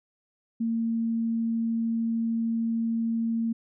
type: tone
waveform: sine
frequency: 228.3 Hz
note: A#3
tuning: 36 cents flat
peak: -24 dBFS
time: 0.6-3.53 s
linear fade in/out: 10 ms
effects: none